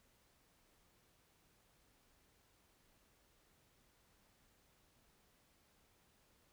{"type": "silence", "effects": ["pink hiss -73 dBFS RMS until 6.52 s"]}